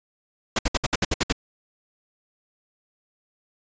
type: noise bursts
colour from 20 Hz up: pink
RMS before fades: -21 dBFS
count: 9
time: 0.56-1.325 s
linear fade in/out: 5 ms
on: 29 ms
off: 63 ms
effects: resampled to 16000 Hz